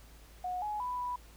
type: tone with pitch steps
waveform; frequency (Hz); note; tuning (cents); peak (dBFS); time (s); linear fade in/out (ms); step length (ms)
sine; 728 / 841 / 992 / 986; F#5 / G#5 / B5 / B5; -28 / +22 / +7 / -3; -33; 0.44-1.16; 5; 180
effects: added 54 Hz sine -54 dBFS peak until 1.36 s + pink hiss -59 dBFS RMS until 1.36 s